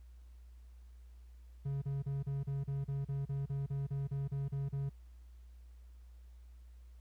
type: tone bursts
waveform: triangle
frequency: 138.59 Hz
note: C#3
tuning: in tune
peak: -32 dBFS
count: 16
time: 1.65-4.895 s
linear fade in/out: 10 ms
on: 170 ms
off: 35 ms
effects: added 60 Hz sine -52 dBFS peak until 7 s + pink hiss -75 dBFS RMS until 7 s